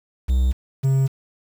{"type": "tone pair in turn", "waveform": "triangle", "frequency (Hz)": [63.7, 134.47], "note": ["C2", "C3"], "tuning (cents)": [-46, 48], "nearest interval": "octave + minor second", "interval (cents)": 1294, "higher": "second", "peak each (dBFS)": -13, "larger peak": "neither", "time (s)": [[0.28, 0.53], [0.83, 1.08]], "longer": "neither", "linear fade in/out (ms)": 20, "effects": ["7-bit"]}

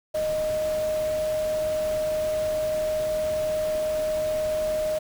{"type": "tone in noise", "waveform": "sine", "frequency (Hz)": 619, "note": "D#5", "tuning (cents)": -9, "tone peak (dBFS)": -23, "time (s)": [0.14, 4.99], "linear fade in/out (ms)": 10, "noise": "pink", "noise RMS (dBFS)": -38, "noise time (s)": [0.14, 4.99], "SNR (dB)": 12, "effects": []}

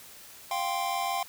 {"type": "chord", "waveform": "square", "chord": "F suspended second", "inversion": "none", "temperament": "equal", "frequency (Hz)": [698.5, 784, 1046.5], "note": ["F5", "G5", "C6"], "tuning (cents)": [0, 0, 0], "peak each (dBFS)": [-34, -32, -34], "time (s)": [0.51, 1.23], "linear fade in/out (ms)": 2, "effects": ["white hiss -49 dBFS RMS until 1.28 s"]}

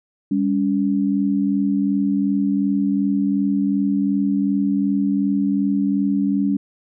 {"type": "tone pair together", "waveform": "sine", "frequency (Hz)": [199.7, 282.4], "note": ["G3", "C#4"], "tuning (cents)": [32, 32], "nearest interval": "tritone", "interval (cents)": 600, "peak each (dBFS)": -19, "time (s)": [0.31, 6.57], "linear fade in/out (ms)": 5, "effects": []}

